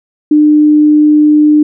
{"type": "tone", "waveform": "sine", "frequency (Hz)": 300.8, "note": "D4", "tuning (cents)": 42, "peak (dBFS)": -3, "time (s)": [0.31, 1.63], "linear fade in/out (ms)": 5, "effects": []}